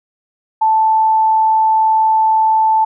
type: tone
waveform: sine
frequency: 879 Hz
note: A5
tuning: 2 cents flat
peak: -9 dBFS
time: 0.61-2.85 s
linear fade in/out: 10 ms
effects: none